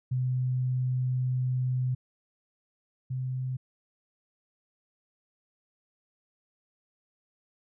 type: tone pair in turn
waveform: sine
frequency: 127.3 / 128.85 Hz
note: C3 / C3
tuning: -47 / -26 cents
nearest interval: unison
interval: 21 cents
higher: second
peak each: -25 / -29 dBFS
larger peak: first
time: 0.11-1.95 / 3.1-3.57 s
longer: first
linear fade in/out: 10 ms
effects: none